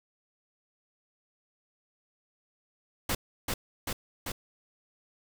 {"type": "noise with echo", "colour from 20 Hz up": "pink", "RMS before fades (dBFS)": -29, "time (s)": [3.09, 3.15], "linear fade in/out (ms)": 5, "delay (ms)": 390, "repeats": 3, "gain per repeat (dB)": -2, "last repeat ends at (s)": 4.32, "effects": []}